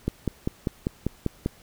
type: click train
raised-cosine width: 3 ms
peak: -11 dBFS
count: 8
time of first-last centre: 0.08-1.461 s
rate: 5.07 Hz
effects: pink hiss -54 dBFS RMS until 1.62 s